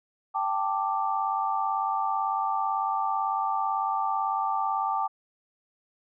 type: chord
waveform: sine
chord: G suspended second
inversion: none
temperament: just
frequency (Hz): 784 / 882 / 1176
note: G5 / A5 / D6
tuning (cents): 0 / +4 / +2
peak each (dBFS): -29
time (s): 0.34-5.08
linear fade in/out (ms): 20
effects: none